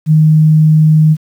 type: tone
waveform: sine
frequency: 155.56 Hz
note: D#3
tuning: in tune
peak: -4 dBFS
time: 0.06-1.17 s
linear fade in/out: 50 ms
effects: 7-bit